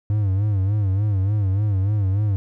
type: tone with vibrato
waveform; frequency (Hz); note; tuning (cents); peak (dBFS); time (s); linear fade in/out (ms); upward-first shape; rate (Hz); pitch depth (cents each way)
triangle; 100.2; G2; +38; -15; 0.1-2.36; 0; sine; 3.4; 110
effects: none